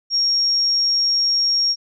sine tone, 5570 Hz, F8, 5 cents flat, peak -15 dBFS, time 0.1-1.76 s, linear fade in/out 50 ms, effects none

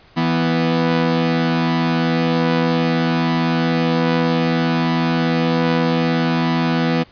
sawtooth tone pair together, 164.81 / 246.9 Hz, E3 / B3, 0 / 0 cents, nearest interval perfect fifth, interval 700 cents, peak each -14 dBFS, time 0.16-7.04 s, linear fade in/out 20 ms, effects pink hiss -49 dBFS RMS until 7.11 s + resampled to 11025 Hz

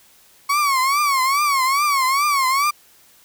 35% pulse tone with vibrato, 1108.7 Hz, C#6, in tune, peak -14 dBFS, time 0.49-2.71 s, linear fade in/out 10 ms, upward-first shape triangle, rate 2.4 Hz, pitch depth 150 cents each way, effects white hiss -52 dBFS RMS until 3.24 s

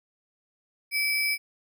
sine tone with sample-and-hold, 2306 Hz, D7, 32 cents flat, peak -23 dBFS, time 0.91-1.38 s, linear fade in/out 50 ms, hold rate 7350 Hz, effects none

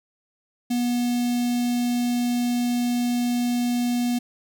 square tone with notch filter, 242.6 Hz, B3, 31 cents flat, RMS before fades -23 dBFS, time 0.7-4.19 s, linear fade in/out 10 ms, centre 1300 Hz, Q 0.56, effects none

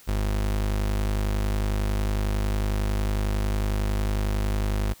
35% pulse tone, 51 Hz, G#1, 31 cents flat, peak -21 dBFS, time 0.07-4.94 s, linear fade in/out 20 ms, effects white hiss -52 dBFS RMS until 5 s

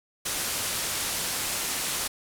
white low-pass noise, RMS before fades -30 dBFS, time 0.25-2.08 s, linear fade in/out 10 ms, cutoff 12000 Hz, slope 24 dB/octave, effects none

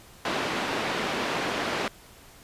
pink band-pass noise, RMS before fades -29 dBFS, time 0.25-1.88 s, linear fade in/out 2 ms, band 260 to 3400 Hz, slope 12 dB/octave, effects pink hiss -51 dBFS RMS until 2.43 s + resampled to 32000 Hz

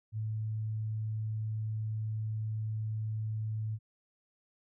sine tone, 109 Hz, A2, 16 cents flat, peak -32 dBFS, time 0.12-3.79 s, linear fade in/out 50 ms, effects none

